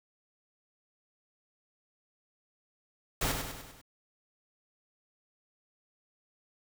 pink noise with echo, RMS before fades -30 dBFS, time 3.21-3.32 s, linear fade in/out 5 ms, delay 99 ms, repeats 5, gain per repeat -5 dB, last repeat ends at 3.815 s, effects none

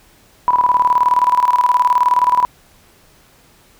sine tone with tremolo, 987.8 Hz, B5, in tune, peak -8 dBFS, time 0.48-2.45 s, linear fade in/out 0 ms, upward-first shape square, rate 19 Hz, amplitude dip 70%, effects pink hiss -50 dBFS RMS until 3.79 s

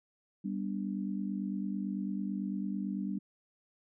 sine chord, G major, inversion none, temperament just, 196 / 245 / 294 Hz, G3 / B3 / D4, 0 / -14 / +2 cents, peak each -34 / -40 / -40 dBFS, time 0.44-3.19 s, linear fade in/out 10 ms, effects none

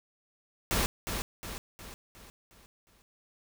pink noise with echo, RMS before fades -28 dBFS, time 0.71-0.86 s, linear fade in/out 0 ms, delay 360 ms, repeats 6, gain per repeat -6 dB, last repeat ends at 3.02 s, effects none

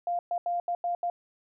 sine tone bursts at uneven times, 698.5 Hz, F5, in tune, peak -26 dBFS, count 6, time 0.07-0.19 / 0.31-0.38 / 0.46-0.6 / 0.68-0.75 / 0.84-0.95 / 1.03-1.1 s, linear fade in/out 2 ms, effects none

